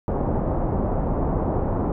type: low-pass noise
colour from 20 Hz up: pink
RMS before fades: -23 dBFS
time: 0.08-1.92 s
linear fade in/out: 0 ms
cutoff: 900 Hz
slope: 24 dB/octave
effects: none